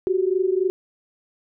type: tone pair together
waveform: sine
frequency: 366.4 / 390 Hz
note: F#4 / G4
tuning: -17 / -9 cents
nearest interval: minor second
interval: 108 cents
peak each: -20 / -22 dBFS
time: 0.07-0.7 s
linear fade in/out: 0 ms
effects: none